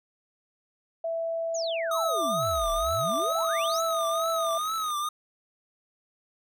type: tone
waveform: sine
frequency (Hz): 661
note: E5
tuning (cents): +5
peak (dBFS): -27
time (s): 1.04-4.58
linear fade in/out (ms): 5
type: exponential two-way sweep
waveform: sine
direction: down then up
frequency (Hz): 7120 to 32.7 to 7120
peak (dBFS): -33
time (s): 1.54-3.82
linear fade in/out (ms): 10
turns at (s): 2.73
type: tone with vibrato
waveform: square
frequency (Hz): 1244.5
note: D#6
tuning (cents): 0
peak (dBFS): -28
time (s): 1.91-5.09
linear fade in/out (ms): 5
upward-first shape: triangle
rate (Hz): 2.2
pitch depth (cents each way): 110
type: click train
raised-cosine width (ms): 0.3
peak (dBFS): -33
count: 120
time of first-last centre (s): 2.43-4.904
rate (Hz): 48.1
effects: none